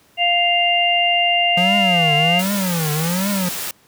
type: harmonic tone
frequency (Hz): 698.5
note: F5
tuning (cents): 0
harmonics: 1 / 3 / 4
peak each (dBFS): -18 / -22 / -16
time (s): 0.17-2.43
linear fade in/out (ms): 50
type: tone with vibrato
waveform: square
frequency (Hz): 174.1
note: F3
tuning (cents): -5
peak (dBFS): -19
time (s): 1.57-3.49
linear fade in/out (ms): 5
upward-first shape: triangle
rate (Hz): 1.3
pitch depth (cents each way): 290
type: noise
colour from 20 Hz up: white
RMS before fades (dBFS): -26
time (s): 2.39-3.71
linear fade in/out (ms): 2
effects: pink hiss -54 dBFS RMS until 3.87 s + high-pass 100 Hz 12 dB/octave